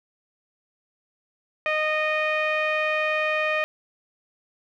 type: tone with low-pass filter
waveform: sawtooth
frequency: 617 Hz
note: D#5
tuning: 15 cents flat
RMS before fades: -24 dBFS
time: 1.66-3.64 s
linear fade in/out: 0 ms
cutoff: 2300 Hz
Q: 4.8
effects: none